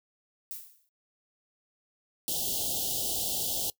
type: noise with exponential decay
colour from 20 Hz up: violet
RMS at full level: -36 dBFS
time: 0.51-0.89 s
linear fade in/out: 0 ms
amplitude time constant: 81 ms
type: band-stop noise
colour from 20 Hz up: white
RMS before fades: -31 dBFS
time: 2.28-3.7 s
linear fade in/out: 0 ms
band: 840 to 2900 Hz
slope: 96 dB/octave
effects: noise-tail reverb RT60 0.1 s tail -21 dB re dry